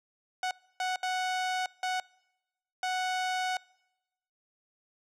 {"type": "tone bursts at uneven times", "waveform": "sawtooth", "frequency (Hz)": 740, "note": "F#5", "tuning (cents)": 0, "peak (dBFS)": -25, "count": 5, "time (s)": [[0.43, 0.51], [0.8, 0.96], [1.03, 1.66], [1.83, 2], [2.83, 3.57]], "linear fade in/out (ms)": 2, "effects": ["noise-tail reverb RT60 1.0 s tail -25 dB re dry", "low-pass 7000 Hz 12 dB/octave"]}